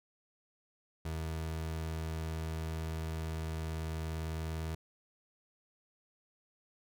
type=tone; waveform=30% pulse; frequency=80.2 Hz; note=E2; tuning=47 cents flat; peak=-33 dBFS; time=1.05-4.75 s; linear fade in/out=5 ms; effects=none